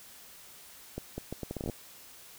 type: accelerating click train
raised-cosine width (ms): 2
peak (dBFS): -22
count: 12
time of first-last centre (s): 0.98-1.698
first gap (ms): 200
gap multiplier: 0.73
effects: white hiss -52 dBFS RMS until 2.38 s